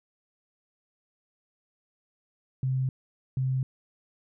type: tone bursts at uneven times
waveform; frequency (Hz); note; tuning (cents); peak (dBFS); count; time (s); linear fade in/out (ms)
sine; 130.81; C3; 0; -24; 2; 2.63-2.89 / 3.37-3.63; 2
effects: none